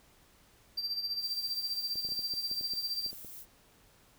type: tone with tremolo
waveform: triangle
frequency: 4699 Hz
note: D8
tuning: in tune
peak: -29 dBFS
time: 0.77-3.11 s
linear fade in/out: 10 ms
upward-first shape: sine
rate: 15 Hz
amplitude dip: 65%
type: noise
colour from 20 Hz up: violet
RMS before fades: -47 dBFS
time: 1.19-3.46 s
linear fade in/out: 50 ms
type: clicks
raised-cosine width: 2 ms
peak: -37 dBFS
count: 12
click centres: 1.957 / 2.05 / 2.089 / 2.121 / 2.192 / 2.338 / 2.514 / 2.611 / 2.736 / 3.063 / 3.13 / 3.247 s
effects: pink hiss -63 dBFS RMS until 4.18 s